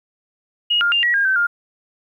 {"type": "tone with pitch steps", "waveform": "sine", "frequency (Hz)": [2878, 1406, 2799, 1919, 1617, 1542, 1408], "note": ["F#7", "F6", "F7", "A#6", "G#6", "G6", "F6"], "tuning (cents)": [-49, 11, 3, 50, -47, -29, 14], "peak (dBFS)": -14, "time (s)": [0.7, 1.47], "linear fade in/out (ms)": 10, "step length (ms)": 110, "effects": ["9-bit"]}